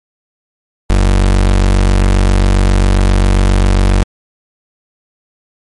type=tone; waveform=35% pulse; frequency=47.44 Hz; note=F#1; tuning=44 cents sharp; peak=-5 dBFS; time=0.9-4.03 s; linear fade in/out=0 ms; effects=MP3 48 kbps